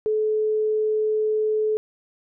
sine tone, 430.8 Hz, A4, 37 cents flat, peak -19 dBFS, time 0.06-1.77 s, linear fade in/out 0 ms, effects none

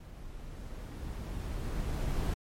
brown noise with level ramp, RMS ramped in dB -47 to -30 dBFS, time 0-2.34 s, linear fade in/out 5 ms, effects MP3 64 kbps

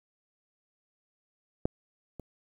clicks, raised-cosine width 2 ms, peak -13 / -27 dBFS, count 2, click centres 1.655 / 2.197 s, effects 9-bit

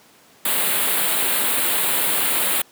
white band-stop noise, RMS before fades -20 dBFS, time 0.45-2.62 s, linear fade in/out 5 ms, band 4100 to 8100 Hz, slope 48 dB/octave, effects pink hiss -51 dBFS RMS until 2.71 s + high-pass 200 Hz 12 dB/octave

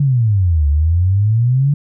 sine exponential two-way sweep, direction down then up, 146.83 to 70.8 to 146.83 Hz, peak -10 dBFS, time 0-1.74 s, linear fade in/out 5 ms, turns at 0.68 s, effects none

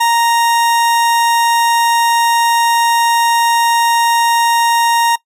40% pulse tone, 932.3 Hz, A#5, in tune, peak -9 dBFS, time 0-5.16 s, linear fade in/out 10 ms, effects noise-tail reverb RT60 0.1 s tail -20 dB re dry + resampled to 32000 Hz

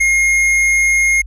sine tone with hard clipping, 2141 Hz, C7, 39 cents sharp, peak -12 dBFS, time 0-1.22 s, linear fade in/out 10 ms, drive 9 dB, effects added 50 Hz sine -28 dBFS peak until 1.26 s

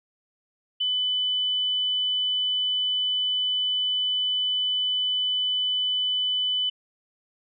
sine tone, 3000 Hz, F#7, 23 cents sharp, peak -22 dBFS, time 0.8-6.7 s, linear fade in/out 10 ms, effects none

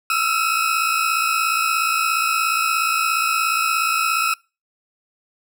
40% pulse tone cluster, 1305 / 1362 / 2535 Hz, E6 / F6 / D#7, -18 / -44 / +32 cents, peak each -21 dBFS, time 0.1-4.34 s, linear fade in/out 2 ms, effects noise-tail reverb RT60 0.3 s tail -25 dB re dry

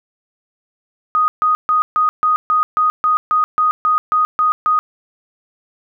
sine tone bursts, 1244.5 Hz, D#6, in tune, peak -11 dBFS, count 14, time 1.15-4.79 s, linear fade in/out 0 ms, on 130 ms, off 140 ms, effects none

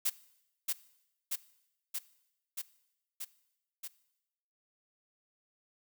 blue noise with echo, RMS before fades -30 dBFS, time 0.05-0.1 s, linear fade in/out 10 ms, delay 630 ms, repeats 6, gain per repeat -2 dB, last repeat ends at 3.88 s, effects noise-tail reverb RT60 0.9 s tail -19 dB re dry

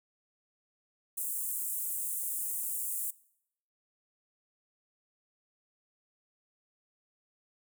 pink high-pass noise, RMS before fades -35 dBFS, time 1.17-3.11 s, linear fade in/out 10 ms, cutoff 8000 Hz, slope 48 dB/octave, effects noise-tail reverb RT60 0.7 s tail -21 dB re dry

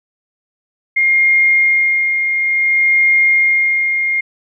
sine tone with tremolo, 2127 Hz, C7, 28 cents sharp, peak -8 dBFS, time 0.96-4.21 s, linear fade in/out 10 ms, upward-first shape sine, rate 0.57 Hz, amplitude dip 45%, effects none

